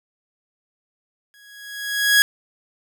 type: tone with exponential growth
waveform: sawtooth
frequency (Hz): 1661.2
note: G#6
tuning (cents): 0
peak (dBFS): -6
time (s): 1.34-2.22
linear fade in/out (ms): 0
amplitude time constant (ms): 190
effects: none